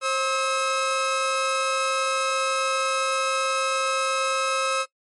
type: tone pair together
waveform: sawtooth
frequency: 533.2 / 1290 Hz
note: C5 / E6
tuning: +33 / -38 cents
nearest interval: octave + minor third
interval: 1529 cents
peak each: -22 / -20 dBFS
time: 0.01-4.86 s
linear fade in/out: 50 ms
effects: noise-tail reverb RT60 0.1 s tail -21 dB re dry + MP3 48 kbps